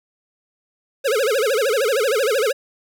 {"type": "tone with vibrato", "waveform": "square", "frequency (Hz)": 484.6, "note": "B4", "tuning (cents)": -33, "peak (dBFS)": -17, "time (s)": [1.04, 2.53], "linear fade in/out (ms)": 20, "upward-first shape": "sine", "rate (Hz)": 13, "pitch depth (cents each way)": 260, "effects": []}